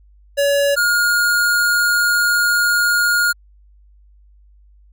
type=tone pair in turn; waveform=square; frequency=566 / 1426.2 Hz; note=C#5 / F6; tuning=+36 / +36 cents; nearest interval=octave + major third; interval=1600 cents; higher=second; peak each=-14 dBFS; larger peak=neither; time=0.37-0.76 / 0.76-3.33 s; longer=second; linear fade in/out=20 ms; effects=added 50 Hz sine -46 dBFS peak until 4.92 s